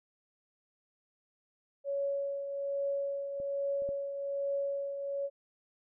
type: tone with tremolo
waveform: sine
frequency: 559 Hz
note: C#5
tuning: 14 cents sharp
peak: -29 dBFS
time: 1.84-5.3 s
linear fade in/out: 50 ms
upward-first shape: triangle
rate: 1.2 Hz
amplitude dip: 55%
type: clicks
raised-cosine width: 2 ms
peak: -36 / -41 / -31 dBFS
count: 3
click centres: 3.401 / 3.821 / 3.89 s
effects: none